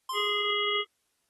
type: tone with exponential decay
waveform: square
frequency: 1046.5 Hz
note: C6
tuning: in tune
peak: -30 dBFS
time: 0.09-0.65 s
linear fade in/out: 5 ms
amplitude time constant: 120 ms
type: harmonic tone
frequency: 413.6 Hz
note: G#4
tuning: 7 cents flat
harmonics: 1 / 3 / 5 / 7 / 8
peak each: -32 / -32 / -32 / -32 / -32 dBFS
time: 0.13-0.85 s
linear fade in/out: 50 ms
effects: white hiss -75 dBFS RMS until 1.29 s + AAC 32 kbps